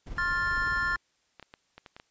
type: noise with tremolo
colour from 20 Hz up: brown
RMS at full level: -37 dBFS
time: 0.06-0.97 s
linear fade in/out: 10 ms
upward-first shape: triangle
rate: 20 Hz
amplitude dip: 55%
type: chord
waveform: triangle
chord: F major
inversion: second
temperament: equal with one note detuned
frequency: 1063 / 1396.9 / 1760 Hz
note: C6 / F6 / A6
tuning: +27 / 0 / 0 cents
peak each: -32 / -28 / -27 dBFS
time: 0.18-0.96 s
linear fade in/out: 2 ms
type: clicks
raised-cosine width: 0.3 ms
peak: -29 dBFS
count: 7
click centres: 1.397 / 1.427 / 1.539 / 1.78 / 1.862 / 1.965 / 1.999 s
effects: white hiss -71 dBFS RMS until 2.1 s + resampled to 16000 Hz